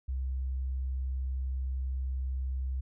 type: tone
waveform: sine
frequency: 65.2 Hz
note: C2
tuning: 5 cents flat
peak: -30 dBFS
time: 0.08-2.81 s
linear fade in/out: 10 ms
effects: none